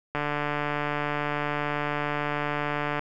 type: click train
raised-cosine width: 0.5 ms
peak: -13 dBFS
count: 419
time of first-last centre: 0.15-2.994 s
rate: 147 Hz
effects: none